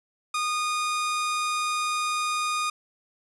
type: tone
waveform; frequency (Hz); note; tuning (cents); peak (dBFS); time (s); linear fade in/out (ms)
sawtooth; 1228; D#6; -23; -21; 0.34-2.7; 5
effects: resampled to 24000 Hz + 9-bit